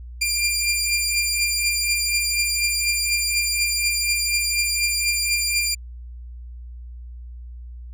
15% pulse beating tone pair, 2388 / 2392.1 Hz, D7 / D7, +28 / +31 cents, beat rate 4.1 Hz, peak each -14 / -19 dBFS, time 0.21-5.75 s, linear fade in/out 10 ms, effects added 60 Hz sine -34 dBFS peak until 7.93 s

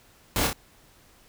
pink noise with echo, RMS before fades -25 dBFS, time 0.36-0.47 s, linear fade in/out 0 ms, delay 30 ms, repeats 2, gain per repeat -4 dB, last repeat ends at 0.53 s, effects pink hiss -57 dBFS RMS until 1.28 s

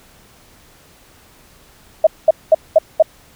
sine tone bursts, 635 Hz, D#5, 35 cents sharp, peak -4 dBFS, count 5, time 2.04-3.025 s, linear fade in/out 5 ms, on 29 ms, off 210 ms, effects pink hiss -48 dBFS RMS until 3.35 s

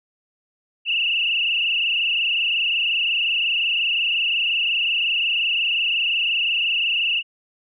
sine tone with frequency modulation, 2771 Hz, F7, 14 cents flat, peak -18 dBFS, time 0.85-7.23 s, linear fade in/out 50 ms, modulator 25.6 Hz, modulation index 5.3, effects none

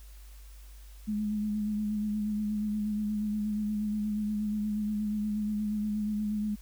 sine tone with vibrato, 210.7 Hz, G#3, 25 cents sharp, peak -28 dBFS, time 1.07-6.56 s, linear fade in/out 20 ms, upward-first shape sine, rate 8.4 Hz, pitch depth 27 cents each way, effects added 50 Hz sine -46 dBFS peak until 6.61 s + white hiss -59 dBFS RMS until 6.61 s

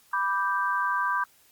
sine chord, G major, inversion first, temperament equal, 987.8 / 1174.7 / 1568 Hz, B5 / D6 / G6, 0 / 0 / 0 cents, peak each -28 dBFS, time 0.13-1.24 s, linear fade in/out 5 ms, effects white hiss -60 dBFS RMS until 1.51 s + Opus 48 kbps

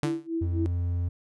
sawtooth tone with exponential decay, 146.83 Hz, D3, in tune, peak -19 dBFS, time 0.03-0.27 s, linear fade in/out 0 ms, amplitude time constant 51 ms
sine tone with tremolo, 329.6 Hz, E4, in tune, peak -25 dBFS, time 0.04-0.66 s, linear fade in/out 0 ms, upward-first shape sine, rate 3.8 Hz, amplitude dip 95%
triangle tone, 87.31 Hz, F2, in tune, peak -23 dBFS, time 0.41-1.09 s, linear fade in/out 10 ms
effects resampled to 24000 Hz

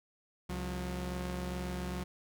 sawtooth tone pair together, 67.42 / 180 Hz, C#2 / F#3, -48 / -47 cents, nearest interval octave + perfect fourth, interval 1701 cents, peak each -35 / -34 dBFS, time 0.49-2.04 s, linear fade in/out 10 ms, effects none

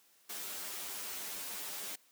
white noise with comb filter, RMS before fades -42 dBFS, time 0.29-1.96 s, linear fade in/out 10 ms, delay 10 ms, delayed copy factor +0.7, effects white hiss -67 dBFS RMS until 2.11 s + high-pass 200 Hz 12 dB/octave

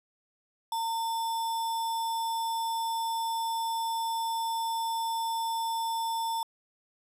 sine tone with sample-and-hold, 910 Hz, A#5, 42 cents flat, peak -28 dBFS, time 0.72-6.43 s, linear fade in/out 2 ms, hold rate 4410 Hz, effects resampled to 32000 Hz

